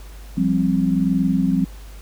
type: chord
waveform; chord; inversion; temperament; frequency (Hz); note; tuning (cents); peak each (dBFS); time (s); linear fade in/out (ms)
sine; F suspended second; none; equal with one note detuned; 174.61 / 196 / 263; F3 / G3 / C4; 0 / 0 / +9; -20; 0.37-1.65; 10
effects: added 50 Hz sine -35 dBFS peak until 2.01 s + pink hiss -47 dBFS RMS until 2.01 s